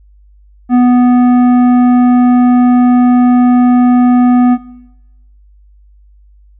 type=tone with tanh clipping; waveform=sine; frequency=246.9 Hz; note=B3; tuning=in tune; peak=-6 dBFS; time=0.69-4.58 s; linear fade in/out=50 ms; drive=11 dB; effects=noise-tail reverb RT60 0.9 s tail -18 dB re dry + added 50 Hz sine -40 dBFS peak until 6.59 s